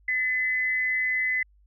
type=tone pair together; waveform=sine; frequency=1765 / 2026 Hz; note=A6 / B6; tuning=+5 / +44 cents; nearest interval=major second; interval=239 cents; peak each=-34 / -23 dBFS; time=0.08-1.43 s; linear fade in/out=5 ms; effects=added 50 Hz sine -56 dBFS peak until 1.66 s